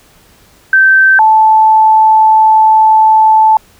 sine tone pair in turn, 1552 / 874.3 Hz, G6 / A5, -18 / -11 cents, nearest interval minor seventh, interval 993 cents, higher first, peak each -3 dBFS, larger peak neither, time 0.73-1.19 / 1.19-3.57 s, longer second, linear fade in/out 2 ms, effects pink hiss -45 dBFS RMS until 3.79 s

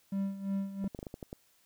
triangle tone with tremolo, 196 Hz, G3, in tune, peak -27 dBFS, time 0.12-0.88 s, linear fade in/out 5 ms, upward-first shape sine, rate 2.9 Hz, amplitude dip 75%
clicks, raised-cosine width 2 ms, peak -27 dBFS, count 8, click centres 0.843 / 0.948 / 0.99 / 1.029 / 1.068 / 1.141 / 1.228 / 1.329 s
effects white hiss -68 dBFS RMS until 1.65 s

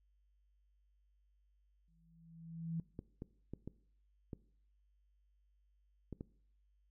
sine tone with exponential growth, 164.81 Hz, E3, in tune, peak -35 dBFS, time 1.88-2.8 s, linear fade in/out 2 ms, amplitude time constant 200 ms
clicks, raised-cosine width 3 ms, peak -31 dBFS, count 7, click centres 2.991 / 3.221 / 3.536 / 3.676 / 4.332 / 6.127 / 6.209 s
effects noise-tail reverb RT60 0.6 s tail -20 dB re dry + added 50 Hz sine -70 dBFS peak until 6.9 s

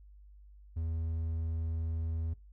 triangle tone, 81.4 Hz, E2, 21 cents flat, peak -30 dBFS, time 0.76-2.34 s, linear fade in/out 10 ms, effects noise-tail reverb RT60 0.2 s tail -20 dB re dry + added 50 Hz sine -52 dBFS peak until 2.52 s

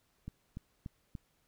click train, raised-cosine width 5 ms, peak -29 dBFS, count 4, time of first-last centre 0.28-1.152 s, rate 3.44 Hz, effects pink hiss -74 dBFS RMS until 1.47 s

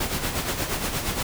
pink noise with tremolo, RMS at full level -25 dBFS, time 0-1.23 s, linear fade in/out 5 ms, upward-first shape sine, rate 8.5 Hz, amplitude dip 55%, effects none

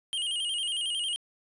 square tone with vibrato, 3021 Hz, F#7, 35 cents sharp, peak -29 dBFS, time 0.13-1.16 s, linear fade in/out 0 ms, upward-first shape square, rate 11 Hz, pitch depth 80 cents each way, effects resampled to 24000 Hz + 11-bit

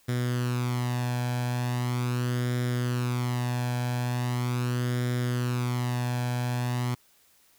sawtooth tone with flanger, 123.1 Hz, B2, 5 cents flat, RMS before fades -28 dBFS, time 0.08-6.95 s, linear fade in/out 10 ms, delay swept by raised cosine 0.56 to 1.24 ms, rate 0.4 Hz, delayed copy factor +0.6, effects white hiss -62 dBFS RMS until 7.58 s

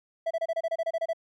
triangle tone bursts, 659.3 Hz, E5, in tune, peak -23 dBFS, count 12, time 0.26-1.133 s, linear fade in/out 10 ms, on 48 ms, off 27 ms, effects none

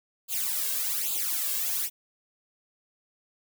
blue noise with flanger, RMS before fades -29 dBFS, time 0.28-1.9 s, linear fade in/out 50 ms, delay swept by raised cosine 0.26 to 1.86 ms, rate 1.2 Hz, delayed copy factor +0.95, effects none

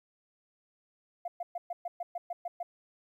sine tone bursts, 698.5 Hz, F5, in tune, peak -32 dBFS, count 10, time 1.25-2.63 s, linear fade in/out 5 ms, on 30 ms, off 120 ms, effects tanh soft clip ceiling -28 dBFS + 12-bit

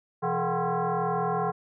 sine tone with frequency modulation, 170 Hz, F3, 46 cents flat, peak -24 dBFS, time 0.22-1.52 s, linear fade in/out 20 ms, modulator 298 Hz, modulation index 3.4, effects none

